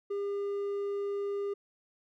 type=tone with hard clipping; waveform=sine; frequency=402.5 Hz; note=G4; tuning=46 cents sharp; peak=-32 dBFS; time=0.1-1.54 s; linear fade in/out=10 ms; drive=3 dB; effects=none